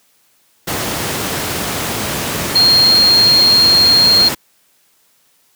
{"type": "tone in noise", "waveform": "sine", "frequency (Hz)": 4231, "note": "C8", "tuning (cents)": 19, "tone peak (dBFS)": -7, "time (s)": [2.55, 4.29], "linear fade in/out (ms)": 10, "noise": "pink", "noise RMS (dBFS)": -19, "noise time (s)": [0.67, 4.35], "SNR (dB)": 9, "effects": ["white hiss -56 dBFS RMS until 5.55 s", "high-pass 100 Hz 12 dB/octave"]}